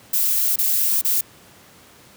violet noise with dropouts, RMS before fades -19 dBFS, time 0.13-1.21 s, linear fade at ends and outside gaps 5 ms, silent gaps 0.56-0.586 / 1.014-1.047 s, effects pink hiss -48 dBFS RMS until 2.16 s + high-pass 100 Hz 12 dB/octave

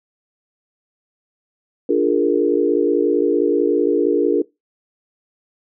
sine chord, Bb dominant seventh, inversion first, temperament equal, 293.7 / 349.2 / 415.3 / 466.2 Hz, D4 / F4 / Ab4 / Bb4, 0 / 0 / 0 / 0 cents, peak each -19 dBFS, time 1.89-4.42 s, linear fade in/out 5 ms, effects noise-tail reverb RT60 0.2 s tail -21 dB re dry

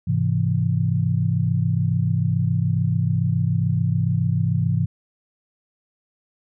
sine chord, Ab augmented, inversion none, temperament equal with one note detuned, 103.83 / 130.81 / 166.06 Hz, Ab2 / C3 / E3, 0 / 0 / +13 cents, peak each -22 dBFS, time 0.07-4.86 s, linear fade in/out 10 ms, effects none

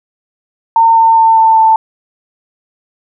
sine tone with pitch steps, 910 / 904.2 / 898.5 / 892.8 / 887.2 Hz, A#5 / A5 / A5 / A5 / A5, -42 / +47 / +36 / +25 / +14 cents, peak -4 dBFS, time 0.76-1.76 s, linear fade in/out 2 ms, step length 200 ms, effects none

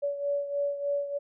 sine beating tone pair, 569 / 572.3 Hz, C#5 / D5, +45 / -45 cents, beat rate 3.3 Hz, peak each -28 / -34 dBFS, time 0.02-1.19 s, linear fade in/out 20 ms, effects none

